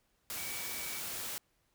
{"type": "tone in noise", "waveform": "sine", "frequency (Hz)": 2280, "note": "C#7", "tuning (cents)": 48, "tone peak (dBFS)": -46, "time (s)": [0.37, 1], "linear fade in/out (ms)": 0, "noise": "white", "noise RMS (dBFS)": -40, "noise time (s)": [0.3, 1.38], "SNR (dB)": -9, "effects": ["pink hiss -75 dBFS RMS until 1.74 s"]}